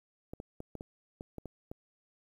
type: clicks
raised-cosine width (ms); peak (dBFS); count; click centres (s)
2; -28; 9; 0.335 / 0.401 / 0.604 / 0.753 / 0.809 / 1.209 / 1.383 / 1.457 / 1.715
effects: 10-bit